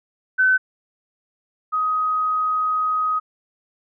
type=tone pair in turn; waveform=sine; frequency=1519 / 1256.9 Hz; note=F#6 / D#6; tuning=+45 / +17 cents; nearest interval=minor third; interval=328 cents; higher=first; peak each=-13 / -18 dBFS; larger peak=first; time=0.38-0.58 / 1.72-3.2 s; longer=second; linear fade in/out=20 ms; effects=none